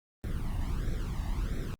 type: noise with flanger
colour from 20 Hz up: brown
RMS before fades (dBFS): -32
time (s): 0.24-1.74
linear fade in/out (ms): 0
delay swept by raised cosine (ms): 0.52 to 1.08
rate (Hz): 1.5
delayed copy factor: +0.8
effects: Opus 32 kbps